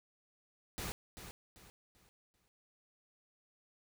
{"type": "noise with echo", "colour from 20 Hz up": "pink", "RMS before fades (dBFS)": -41, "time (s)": [0.78, 0.92], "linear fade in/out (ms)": 0, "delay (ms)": 390, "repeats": 4, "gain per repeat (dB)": -9, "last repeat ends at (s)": 2.48, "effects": []}